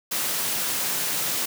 white high-pass noise, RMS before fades -26 dBFS, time 0.11-1.46 s, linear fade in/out 10 ms, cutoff 110 Hz, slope 24 dB/octave, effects none

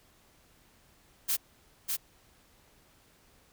blue noise with echo, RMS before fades -28 dBFS, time 1.28-1.37 s, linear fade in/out 20 ms, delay 600 ms, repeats 1, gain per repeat -3 dB, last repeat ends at 1.97 s, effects pink hiss -63 dBFS RMS until 3.52 s

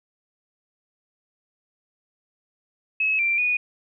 sine tone with pitch steps, 2576 / 2359 / 2465 Hz, E7 / D7 / D#7, -41 / +7 / -17 cents, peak -19 dBFS, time 3-3.57 s, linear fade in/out 5 ms, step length 190 ms, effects none

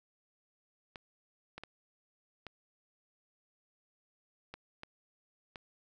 clicks, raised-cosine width 0.3 ms, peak -28 dBFS, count 7, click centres 0.958 / 1.58 / 1.636 / 2.467 / 4.54 / 4.834 / 5.558 s, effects none

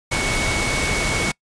sine tone in noise, 2217 Hz, C#7, in tune, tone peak -24 dBFS, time 0.11-1.32 s, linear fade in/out 10 ms, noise pink, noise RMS -22 dBFS, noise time 0.11-1.32 s, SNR -5 dB, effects noise-tail reverb RT60 0.1 s tail -25 dB re dry + resampled to 22050 Hz

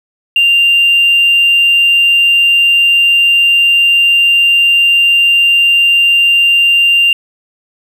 sine tone with hard clipping, 2787 Hz, F7, 4 cents flat, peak -6 dBFS, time 0.36-7.13 s, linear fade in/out 2 ms, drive 1 dB, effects none

